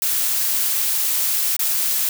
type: noise with dropouts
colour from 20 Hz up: blue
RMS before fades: -20 dBFS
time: 0.02-2.09 s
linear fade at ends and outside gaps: 2 ms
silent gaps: 1.566-1.592 s
effects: none